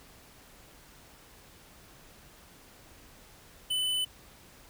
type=tone; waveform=square; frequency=3009 Hz; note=F#7; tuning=28 cents sharp; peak=-28 dBFS; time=3.7-4.05 s; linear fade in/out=10 ms; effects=pink hiss -55 dBFS RMS until 4.69 s